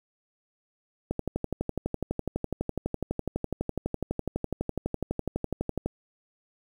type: click train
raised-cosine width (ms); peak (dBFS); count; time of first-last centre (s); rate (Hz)
2; -15; 58; 1.11-5.86; 12
effects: 8-bit